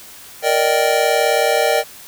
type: chord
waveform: square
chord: Eb major seventh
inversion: second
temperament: just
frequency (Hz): 466.7 / 583.4 / 622.3 / 777.8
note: Bb4 / D5 / Eb5 / G5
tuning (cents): +2 / -12 / 0 / -14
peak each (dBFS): -20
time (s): 0.42-1.84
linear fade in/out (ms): 50
effects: white hiss -39 dBFS RMS until 2.07 s